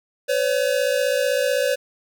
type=tone pair together; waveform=square; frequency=509 / 564.8 Hz; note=C5 / C#5; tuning=-48 / +32 cents; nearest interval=major second; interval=180 cents; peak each=-22 dBFS; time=0.28-1.76 s; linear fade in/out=20 ms; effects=none